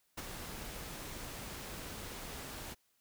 pink noise with ADSR envelope, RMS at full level -39 dBFS, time 0.17-2.75 s, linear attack 14 ms, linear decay 23 ms, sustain -6 dB, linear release 27 ms, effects white hiss -75 dBFS RMS until 3 s

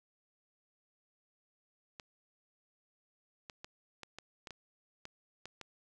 clicks, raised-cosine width 0.2 ms, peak -28 dBFS, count 10, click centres 1.998 / 3.498 / 3.645 / 4.033 / 4.186 / 4.472 / 4.507 / 5.054 / 5.456 / 5.613 s, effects none

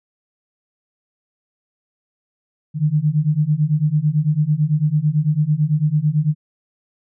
sine beating tone pair, 146.83 / 155.83 Hz, D3 / D#3, 0 / +3 cents, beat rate 9 Hz, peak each -18 / -17 dBFS, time 2.74-6.35 s, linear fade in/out 50 ms, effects none

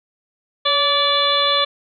harmonic tone with a mistuned harmonic, 579 Hz, D5, 25 cents flat, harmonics 1 / 2 / 3 / 4 / 5 / 6 / 7, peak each -22 / -20 / -28 / -28 / -28 / -18 / -24 dBFS, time 0.65-1.65 s, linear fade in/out 10 ms, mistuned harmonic 1, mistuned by -41 cents, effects none

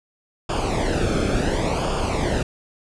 brown noise with flanger, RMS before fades -22 dBFS, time 0.49-2.43 s, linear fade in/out 5 ms, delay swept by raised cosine 0.5 to 1.06 ms, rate 0.7 Hz, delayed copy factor -0.75, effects resampled to 22050 Hz

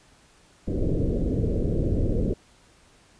pink low-pass noise, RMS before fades -24 dBFS, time 0.67-2.34 s, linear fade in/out 10 ms, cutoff 530 Hz, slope 48 dB/octave, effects pink hiss -57 dBFS RMS until 3.19 s + resampled to 22050 Hz

